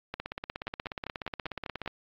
two click trains, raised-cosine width 0.3 ms, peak -18 / -18 dBFS, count 30 / 7, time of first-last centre 0.14-1.877 / 0.67-1.86 s, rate 16.7 / 5.04 Hz, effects low-pass 4000 Hz 12 dB/octave + AAC 48 kbps

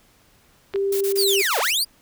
clicks, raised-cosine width 0.3 ms, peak -18 dBFS, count 2, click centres 0.738 / 0.759 s
sine tone, 394.5 Hz, G4, 11 cents sharp, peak -19 dBFS, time 0.74-1.42 s, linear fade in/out 10 ms
blue noise bursts, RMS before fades -29 dBFS, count 7, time 0.92-1.711 s, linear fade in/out 5 ms, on 89 ms, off 28 ms
sawtooth linear two-way sweep, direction down then up, 4978 to 411.9 to 4978 Hz, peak -16 dBFS, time 1.17-1.85 s, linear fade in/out 20 ms, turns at 1.59 s
effects pink hiss -57 dBFS RMS until 2.01 s

